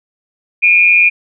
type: tone with amplitude modulation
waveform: sine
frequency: 2424 Hz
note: D#7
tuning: 46 cents flat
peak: -3 dBFS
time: 0.62-1.1 s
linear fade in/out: 20 ms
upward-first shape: sine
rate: 180 Hz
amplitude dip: 60%
effects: none